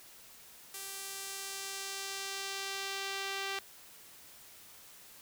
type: tone with band-pass filter sweep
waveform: sawtooth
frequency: 391.4 Hz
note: G4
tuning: 3 cents flat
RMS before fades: -40 dBFS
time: 0.74-3.59 s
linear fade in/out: 2 ms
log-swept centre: 11000 to 3000 Hz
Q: 0.8
effects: white hiss -55 dBFS RMS until 5.21 s